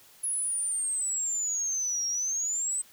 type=exponential two-way sweep; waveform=sine; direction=down then up; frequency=10610 to 5588 to 8200 Hz; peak=-27 dBFS; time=0.23-2.82 s; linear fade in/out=10 ms; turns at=2.07 s; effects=white hiss -56 dBFS RMS until 2.92 s